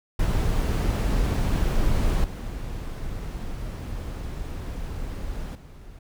brown noise with level steps, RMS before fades -22 / -32 / -43 dBFS, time 0.19-5.99 s, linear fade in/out 5 ms, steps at 2.24 / 5.55 s, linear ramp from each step 2 ms, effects none

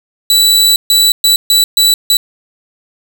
sawtooth tone bursts at uneven times, 3951 Hz, B7, in tune, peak -3 dBFS, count 6, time 0.3-0.76 / 0.9-1.12 / 1.24-1.36 / 1.5-1.64 / 1.77-1.94 / 2.1-2.17 s, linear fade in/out 2 ms, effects none

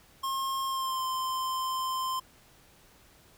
square tone with pitch glide, 1072 to 1040.3 Hz, C6 to C6, +42 to -10 cents, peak -30 dBFS, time 0.23-2.2 s, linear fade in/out 10 ms, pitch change -52 cents, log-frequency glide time 0.66-1.04 s, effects pink hiss -59 dBFS RMS until 3.37 s

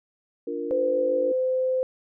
sine chord, Bb major, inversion first, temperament equal, 293.7 / 349.2 / 466.2 Hz, D4 / F4 / Bb4, 0 / 0 / 0 cents, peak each -33 / -33 / -30 dBFS, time 0.47-1.32 s, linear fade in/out 5 ms
sine tone with pitch glide, 512 to 515.9 Hz, C5 to C5, -38 to -24 cents, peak -21 dBFS, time 0.71-1.83 s, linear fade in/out 0 ms, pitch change +14 cents, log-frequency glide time 0.94-1.66 s
effects none

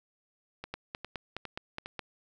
two click trains, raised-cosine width 0.3 ms, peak -20 / -23 dBFS, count 7 / 4, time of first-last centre 0.74-1.993 / 0.64-1.86 s, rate 4.79 / 2.46 Hz, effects none

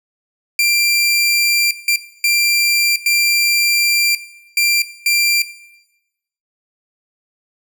sawtooth tone bursts at uneven times, 2371 Hz, D7, 16 cents sharp, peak -8 dBFS, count 6, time 0.59-1.71 / 1.88-1.96 / 2.24-2.96 / 3.06-4.15 / 4.57-4.82 / 5.06-5.42 s, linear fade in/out 2 ms, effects noise-tail reverb RT60 1.0 s tail -18 dB re dry

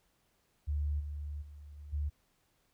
sine tone with level steps, 73.42 Hz, D2, in tune, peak -30 / -37 / -47 / -45 / -31 dBFS, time 0.67-2.1 s, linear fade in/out 20 ms, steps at 0.99 / 1.41 / 1.77 / 1.92 s, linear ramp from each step 20 ms, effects pink hiss -74 dBFS RMS until 2.73 s

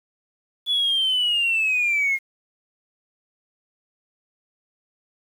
sine linear sweep, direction down, 3441 to 2123 Hz, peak -17 dBFS, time 0.66-2.19 s, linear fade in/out 50 ms, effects tanh soft clip ceiling -15 dBFS + 8-bit

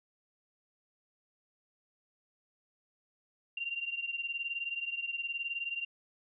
sine beating tone pair, 2767 / 2786 Hz, F7 / F7, -17 / -5 cents, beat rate 19 Hz, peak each -36 / -39 dBFS, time 3.57-5.85 s, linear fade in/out 5 ms, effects none

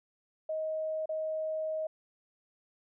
sine tone with dropouts, 629 Hz, D#5, 19 cents sharp, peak -31 dBFS, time 0.49-1.87 s, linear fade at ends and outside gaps 5 ms, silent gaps 1.058-1.091 s, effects none

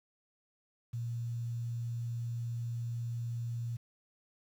sine tone with quantisation, 117.9 Hz, A#2, 20 cents sharp, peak -34 dBFS, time 0.93-3.77 s, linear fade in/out 10 ms, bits 10, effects none

